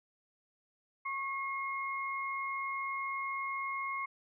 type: tone pair together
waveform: sine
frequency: 1096 / 2148 Hz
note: C#6 / C7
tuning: -20 / +45 cents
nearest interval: octave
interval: 1165 cents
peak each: -36 / -38 dBFS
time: 1.05-4.06 s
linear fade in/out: 10 ms
effects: none